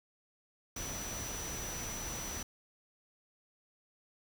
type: tone in noise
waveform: sine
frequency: 5920 Hz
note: F#8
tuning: in tune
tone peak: -42 dBFS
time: 0.76-2.43 s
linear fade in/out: 5 ms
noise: pink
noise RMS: -42 dBFS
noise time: 0.76-2.43 s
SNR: -3 dB
effects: none